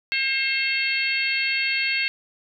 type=harmonic tone with a mistuned harmonic; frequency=535 Hz; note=C5; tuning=38 cents sharp; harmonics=3 / 4 / 5 / 6 / 7 / 8; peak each=-31 / -25 / -25 / -33 / -36 / -29 dBFS; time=0.12-2.08 s; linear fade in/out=0 ms; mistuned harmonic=8; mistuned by=+31 cents; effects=none